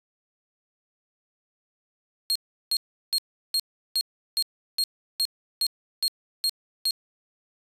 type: tone bursts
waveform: 40% pulse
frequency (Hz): 4253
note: C8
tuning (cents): +27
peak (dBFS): -20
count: 12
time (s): 2.3-6.908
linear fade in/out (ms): 0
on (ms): 54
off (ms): 360
effects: resampled to 32000 Hz